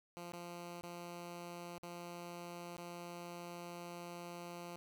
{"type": "tone with dropouts", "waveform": "10% pulse", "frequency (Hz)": 173.6, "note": "F3", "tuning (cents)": -10, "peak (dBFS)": -38, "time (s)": [0.17, 4.76], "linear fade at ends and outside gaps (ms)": 0, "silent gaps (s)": [[0.32, 0.334], [0.81, 0.833], [1.782, 1.83], [2.768, 2.78]], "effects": []}